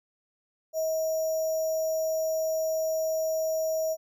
sine tone with sample-and-hold, 637 Hz, D#5, 41 cents sharp, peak -25 dBFS, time 0.73-3.97 s, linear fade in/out 50 ms, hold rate 6300 Hz, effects none

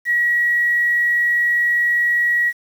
sine tone, 1915 Hz, A#6, 46 cents sharp, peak -14 dBFS, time 0.05-2.53 s, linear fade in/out 50 ms, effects 7-bit

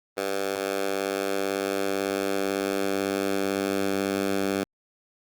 10% pulse tone with high-pass filter sweep, 98 Hz, G2, in tune, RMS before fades -27 dBFS, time 0.17-4.64 s, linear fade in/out 5 ms, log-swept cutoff 470 to 230 Hz, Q 1.2, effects Opus 24 kbps

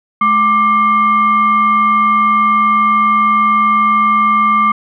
sine tone with frequency modulation, 1180 Hz, D6, 8 cents sharp, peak -8 dBFS, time 0.21-4.72 s, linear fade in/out 5 ms, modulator 967 Hz, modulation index 0.52, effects none

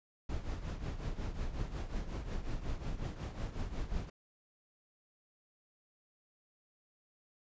brown noise with tremolo, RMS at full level -35 dBFS, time 0.29-4.1 s, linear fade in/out 5 ms, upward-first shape triangle, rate 5.5 Hz, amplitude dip 75%, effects resampled to 16000 Hz

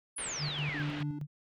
sine exponential sweep, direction down, 10530 to 1500 Hz, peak -36 dBFS, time 0.16-0.83 s, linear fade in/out 10 ms
white low-pass noise, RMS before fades -43 dBFS, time 0.18-1.03 s, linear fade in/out 2 ms, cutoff 3200 Hz, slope 24 dB/octave
sine tone with tremolo, 147.4 Hz, D3, 7 cents sharp, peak -32 dBFS, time 0.38-1.27 s, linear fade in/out 50 ms, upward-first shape square, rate 4.8 Hz, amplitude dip 65%
triangle tone, 293.7 Hz, D4, in tune, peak -36 dBFS, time 0.74-1.19 s, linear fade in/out 5 ms
effects none

